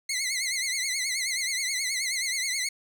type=tone with vibrato; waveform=15% pulse; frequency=2093 Hz; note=C7; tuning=in tune; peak=-20 dBFS; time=0.09-2.69 s; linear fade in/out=5 ms; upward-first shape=triangle; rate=9.4 Hz; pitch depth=120 cents each way; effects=none